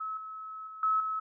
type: tone with level steps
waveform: sine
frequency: 1292 Hz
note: E6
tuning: 35 cents flat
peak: -33 / -39 / -42 / -24 / -30 dBFS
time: 0-1.2 s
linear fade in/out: 10 ms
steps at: 0.17 / 0.67 / 0.83 / 1 s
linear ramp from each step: 2 ms
effects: none